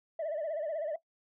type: tone with vibrato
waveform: sine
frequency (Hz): 622.3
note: D#5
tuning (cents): 0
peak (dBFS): -30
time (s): 0.19-0.96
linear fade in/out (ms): 5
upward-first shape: sine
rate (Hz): 16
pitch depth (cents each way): 120
effects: noise-tail reverb RT60 0.1 s tail -17 dB re dry + tanh soft clip ceiling -30 dBFS